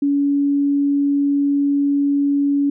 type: tone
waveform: sine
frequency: 283.2 Hz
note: C#4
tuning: 37 cents sharp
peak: -14 dBFS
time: 0.02-2.7 s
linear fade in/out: 5 ms
effects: none